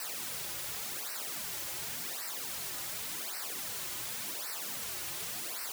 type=noise with flanger; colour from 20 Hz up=white; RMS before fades=-39 dBFS; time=0-5.72 s; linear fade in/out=2 ms; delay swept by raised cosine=0.29 to 4.49 ms; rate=0.89 Hz; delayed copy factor=-0.95; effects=none

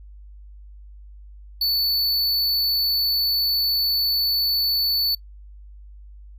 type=tone; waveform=square; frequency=4473 Hz; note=C#8; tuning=15 cents sharp; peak=-19 dBFS; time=1.61-5.15 s; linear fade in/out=5 ms; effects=noise-tail reverb RT60 0.1 s tail -23 dB re dry + added 50 Hz sine -40 dBFS peak until 6.38 s

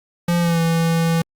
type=tone with pitch glide; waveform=square; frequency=172.7 to 165.57 Hz; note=F3 to E3; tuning=-19 to +8 cents; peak=-16 dBFS; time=0.28-1.22 s; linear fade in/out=5 ms; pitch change=-73 cents; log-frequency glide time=0.4-0.6 s; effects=Opus 48 kbps

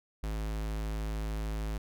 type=tone; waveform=square; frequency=53.3 Hz; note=G#1; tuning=46 cents sharp; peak=-33 dBFS; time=0.23-1.78 s; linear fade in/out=5 ms; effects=none

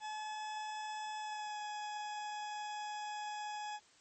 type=tone with pitch glide; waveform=40% pulse; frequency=856 to 840.8 Hz; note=A5 to G#5; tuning=-48 to +21 cents; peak=-39 dBFS; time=0-3.8 s; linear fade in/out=50 ms; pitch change=-31 cents; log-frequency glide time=1.18-1.59 s; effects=white hiss -65 dBFS RMS until 4 s + MP3 32 kbps

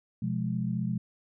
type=chord; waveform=sine; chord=F diminished; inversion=second; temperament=just; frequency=125.72 / 174.61 / 209.5 Hz; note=Cb3 / F3 / Ab3; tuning=+31 / 0 / +15 cents; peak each=-32 dBFS; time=0.22-0.98 s; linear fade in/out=5 ms; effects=none

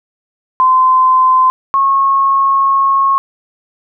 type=tone pair in turn; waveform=sine; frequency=1032 / 1091.5 Hz; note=C6 / C#6; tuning=-24 / -27 cents; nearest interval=minor second; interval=97 cents; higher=second; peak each=-6 / -8 dBFS; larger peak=first; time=0.6-1.5 / 1.74-3.18 s; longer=second; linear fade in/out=0 ms; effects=none

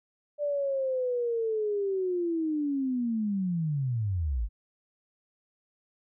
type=linear sweep; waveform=sine; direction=down; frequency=591 to 47 Hz; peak=-26 dBFS; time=0.38-4.49 s; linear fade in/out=50 ms; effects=none

